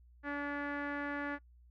sawtooth tone with low-pass filter, 287.4 Hz, D4, 37 cents flat, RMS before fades -38 dBFS, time 0.23-1.39 s, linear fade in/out 50 ms, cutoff 1700 Hz, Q 4.6, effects noise-tail reverb RT60 0.1 s tail -24 dB re dry + added 60 Hz sine -58 dBFS peak until 1.7 s

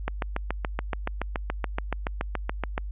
click train, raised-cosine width 0.5 ms, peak -12 dBFS, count 20, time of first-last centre 0.08-2.779 s, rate 7.04 Hz, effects added 50 Hz sine -31 dBFS peak until 2.91 s + resampled to 8000 Hz

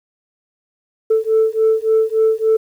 sine beating tone pair, 440 / 443.5 Hz, A4 / A4, 0 / +14 cents, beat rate 3.5 Hz, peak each -14 dBFS, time 1.1-2.57 s, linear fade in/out 10 ms, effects tanh soft clip ceiling -7 dBFS + 8-bit

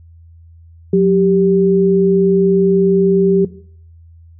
sine tone pair together, 181.7 / 391.5 Hz, F#3 / G4, -31 / -2 cents, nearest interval octave + minor second, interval 1329 cents, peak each -11 dBFS, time 0.93-3.45 s, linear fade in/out 5 ms, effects noise-tail reverb RT60 0.6 s tail -18 dB re dry + added 83 Hz sine -39 dBFS peak until 4.39 s

